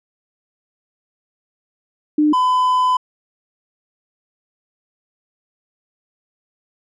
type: tone pair in turn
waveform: sine / triangle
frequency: 301.2 / 1008.4 Hz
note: D4 / B5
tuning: +44 / +36 cents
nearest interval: octave + major sixth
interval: 2092 cents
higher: second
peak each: -11 dBFS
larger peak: neither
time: 2.18-2.33 / 2.33-2.97 s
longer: second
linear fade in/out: 5 ms
effects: resampled to 22050 Hz